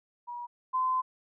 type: tone pair in turn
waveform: sine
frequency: 962 / 1028.1 Hz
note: B5 / C6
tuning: -46 / -31 cents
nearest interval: minor second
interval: 115 cents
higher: second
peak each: -36 / -25 dBFS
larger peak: second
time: 0.27-0.47 / 0.73-1.02 s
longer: second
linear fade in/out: 20 ms
effects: none